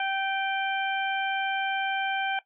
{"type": "harmonic tone with a mistuned harmonic", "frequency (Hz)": 777, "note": "G5", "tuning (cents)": -16, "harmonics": [1, 2, 3, 4], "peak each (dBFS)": [-28, -31, -33, -36], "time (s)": [0, 2.39], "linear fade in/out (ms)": 2, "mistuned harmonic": 3, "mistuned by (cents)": 27, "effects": ["noise-tail reverb RT60 0.1 s tail -17 dB re dry"]}